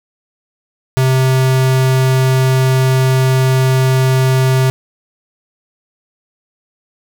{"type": "tone", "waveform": "square", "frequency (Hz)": 130.81, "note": "C3", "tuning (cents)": 0, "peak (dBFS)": -10, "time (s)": [0.97, 4.7], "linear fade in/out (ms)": 0, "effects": []}